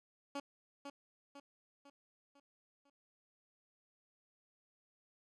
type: tone with echo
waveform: 15% pulse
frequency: 281.7 Hz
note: C#4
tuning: 28 cents sharp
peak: -33 dBFS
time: 0.35-0.4 s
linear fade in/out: 5 ms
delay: 500 ms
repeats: 5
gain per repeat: -6 dB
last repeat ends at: 2.9 s
effects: low-pass 7000 Hz 12 dB/octave